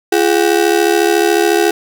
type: ring-modulated tone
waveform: 35% pulse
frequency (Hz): 380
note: F#4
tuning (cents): +46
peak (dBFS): -5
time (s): 0.12-1.71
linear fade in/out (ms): 5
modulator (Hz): 37
effects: none